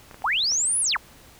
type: clicks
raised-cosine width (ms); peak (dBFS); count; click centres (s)
0.5; -27; 4; 0.112 / 0.144 / 0.221 / 0.519
type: linear two-way sweep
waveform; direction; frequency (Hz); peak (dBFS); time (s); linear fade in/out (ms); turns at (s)
sine; up then down; 690 to 10580 to 690; -20; 0.24-0.97; 5; 0.8
effects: pink hiss -50 dBFS RMS until 1.39 s